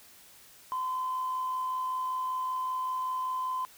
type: tone with amplitude modulation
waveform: sine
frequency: 1025 Hz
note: C6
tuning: 36 cents flat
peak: -27 dBFS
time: 0.72-3.65 s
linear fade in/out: 0 ms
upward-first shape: sine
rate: 65.2 Hz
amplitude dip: 30%
effects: tanh soft clip ceiling -25 dBFS + white hiss -55 dBFS RMS until 3.77 s